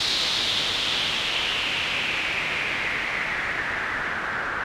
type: noise with low-pass filter sweep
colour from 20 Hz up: white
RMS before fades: -26 dBFS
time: 0-4.64 s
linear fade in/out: 5 ms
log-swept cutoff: 4100 to 1500 Hz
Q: 3.6
effects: none